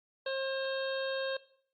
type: harmonic tone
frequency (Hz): 535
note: C5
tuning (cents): +38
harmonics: 1 / 2 / 3 / 5 / 6 / 7 / 8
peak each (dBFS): -33 / -45 / -40 / -47 / -48 / -45 / -47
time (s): 0.26-1.37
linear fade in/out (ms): 5
effects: noise-tail reverb RT60 0.6 s tail -19 dB re dry + Opus 48 kbps